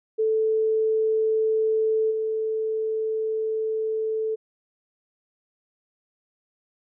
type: tone with level steps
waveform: sine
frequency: 439.1 Hz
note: A4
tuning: 4 cents flat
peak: -19 / -23 dBFS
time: 0.18-4.36 s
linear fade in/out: 20 ms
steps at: 2.1 s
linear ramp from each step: 20 ms
effects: none